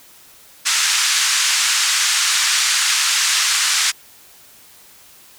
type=band-pass noise; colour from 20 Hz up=white; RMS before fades=-17 dBFS; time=0.65-3.92 s; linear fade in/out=20 ms; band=1200 to 7800 Hz; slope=24 dB/octave; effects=white hiss -46 dBFS RMS until 5.38 s